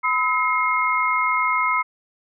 sine tone cluster, 1010 / 1283 / 2145 Hz, B5 / E6 / C7, +39 / -47 / +42 cents, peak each -22 dBFS, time 0.03-1.83 s, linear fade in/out 20 ms, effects none

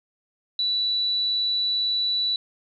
sine tone, 3951 Hz, B7, in tune, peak -21 dBFS, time 0.59-2.36 s, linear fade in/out 2 ms, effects none

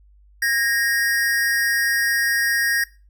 square tone pair together, 1639.9 / 1864.7 Hz, G#6 / A#6, -22 / 0 cents, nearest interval major second, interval 222 cents, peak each -23 / -21 dBFS, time 0.42-2.84 s, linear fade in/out 5 ms, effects noise-tail reverb RT60 0.3 s tail -18 dB re dry + added 50 Hz sine -49 dBFS peak until 3.09 s

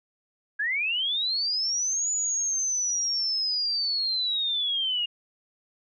sine linear two-way sweep, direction up then down, 1615 to 6950 to 2827 Hz, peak -24 dBFS, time 0.59-5.06 s, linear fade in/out 10 ms, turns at 2.11 s, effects none

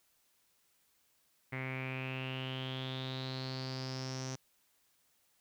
sawtooth tone with low-pass filter sweep, 130.81 Hz, C3, in tune, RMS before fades -40 dBFS, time 1.52-4.36 s, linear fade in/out 10 ms, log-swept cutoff 2100 to 6000 Hz, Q 8.5, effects white hiss -73 dBFS RMS until 5.4 s

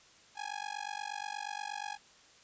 sawtooth tone with amplitude modulation, 829 Hz, G#5, 3 cents flat, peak -30 dBFS, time 0.35-1.98 s, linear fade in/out 50 ms, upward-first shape sine, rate 48.4 Hz, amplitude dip 100%, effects white hiss -60 dBFS RMS until 2.43 s + resampled to 16000 Hz

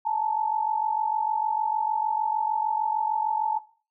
sine tone pair together, 860 / 906.6 Hz, A5 / A#5, -40 / -48 cents, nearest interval minor second, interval 92 cents, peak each -26 dBFS, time 0.05-3.59 s, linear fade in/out 10 ms, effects noise-tail reverb RT60 0.4 s tail -18 dB re dry

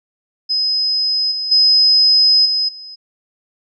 sine tone with level steps, 5060 Hz, D#8, 28 cents sharp, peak -14 / -19 / -8 / -14 / -31 dBFS, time 0.49-2.96 s, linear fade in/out 20 ms, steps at 1.31 / 1.51 / 2.45 / 2.68 s, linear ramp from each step 10 ms, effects none

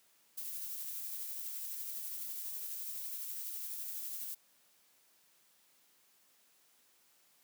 violet noise with tremolo, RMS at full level -41 dBFS, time 0.37-4.35 s, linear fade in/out 10 ms, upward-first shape sine, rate 12 Hz, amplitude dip 25%, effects white hiss -69 dBFS RMS until 7.43 s + high-pass 150 Hz 12 dB/octave

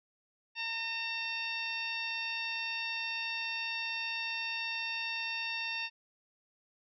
harmonic tone with a mistuned harmonic, 914 Hz, A#5, 34 cents flat, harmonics 1 / 2 / 3 / 4 / 5 / 6, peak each -45 / -42 / -36 / -43 / -46 / -46 dBFS, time 0.55-5.9 s, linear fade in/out 50 ms, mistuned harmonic 3, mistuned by -26 cents, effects none

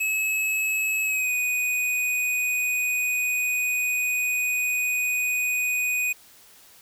square tone with pitch glide, 2579 to 2485 Hz, E7 to D#7, -39 to -3 cents, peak -23 dBFS, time 0-6.13 s, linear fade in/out 10 ms, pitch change -64 cents, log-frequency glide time 1.04-1.32 s, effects white hiss -52 dBFS RMS until 6.81 s

